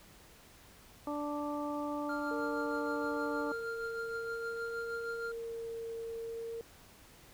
harmonic tone, 293.2 Hz, D4, 3 cents flat, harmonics 1 / 2 / 3 / 4, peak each -37 / -40 / -42 / -43 dBFS, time 1.07-3.52 s, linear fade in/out 2 ms
triangle tone with tremolo, 1396.9 Hz, F6, in tune, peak -35 dBFS, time 2.09-5.32 s, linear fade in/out 5 ms, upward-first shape triangle, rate 6.4 Hz, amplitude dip 60%
sine tone with vibrato, 460 Hz, A#4, 23 cents flat, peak -38 dBFS, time 2.31-6.61 s, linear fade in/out 0 ms, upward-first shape sine, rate 0.47 Hz, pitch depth 10 cents each way
effects pink hiss -58 dBFS RMS until 7.33 s

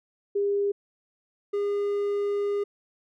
sine / triangle tone pair in turn, 403.4 / 406.7 Hz, G4 / G#4, +50 / -36 cents, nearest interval unison, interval 14 cents, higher second, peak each -22 dBFS, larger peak neither, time 0.35-0.72 / 1.53-2.64 s, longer second, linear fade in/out 10 ms, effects none

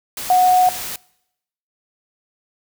sine tone in noise, 733 Hz, F#5, 16 cents flat, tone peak -10 dBFS, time 0.3-0.69 s, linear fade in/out 2 ms, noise white, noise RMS -28 dBFS, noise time 0.17-0.96 s, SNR +15 dB, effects noise-tail reverb RT60 0.8 s tail -23 dB re dry

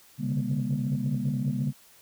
sine tone cluster, 131 / 140.2 / 145.6 / 202.5 / 238.7 Hz, C3 / C#3 / D3 / G#3 / A#3, +2 / +20 / -15 / -43 / +41 cents, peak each -31 dBFS, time 0.18-1.73 s, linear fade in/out 50 ms, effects tanh soft clip ceiling -18 dBFS + white hiss -56 dBFS RMS until 2.01 s

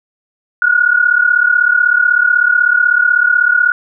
sine tone pair together, 1433.9 / 1470 Hz, F6 / F#6, +45 / -12 cents, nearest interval unison, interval 43 cents, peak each -11 dBFS, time 0.62-3.72 s, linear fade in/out 2 ms, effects none

